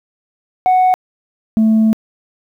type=tone pair in turn; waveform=sine; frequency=740 / 220 Hz; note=F#5 / A3; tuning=0 / 0 cents; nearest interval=octave + major sixth; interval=2100 cents; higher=first; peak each=-6 dBFS; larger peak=neither; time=0.66-0.94 / 1.57-1.93 s; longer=second; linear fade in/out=0 ms; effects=tanh soft clip ceiling -7 dBFS + 8-bit